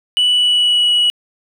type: tone with pitch glide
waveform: sine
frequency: 2960 to 2928 Hz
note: F#7 to F#7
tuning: 0 to -19 cents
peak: -8 dBFS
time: 0.17-1.1 s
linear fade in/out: 0 ms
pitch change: -19 cents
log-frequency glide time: 0.31-0.89 s
effects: tanh soft clip ceiling -9 dBFS + 8-bit